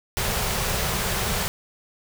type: band-stop noise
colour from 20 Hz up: pink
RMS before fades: -25 dBFS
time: 0.17-1.48 s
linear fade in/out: 0 ms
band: 230 to 360 Hz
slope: 96 dB/octave
effects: none